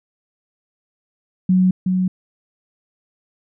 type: tone with echo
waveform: sine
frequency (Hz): 184.8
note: F#3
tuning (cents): -2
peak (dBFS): -11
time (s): 1.49-1.71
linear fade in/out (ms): 5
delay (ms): 370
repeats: 1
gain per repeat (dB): -4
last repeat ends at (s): 2.08
effects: none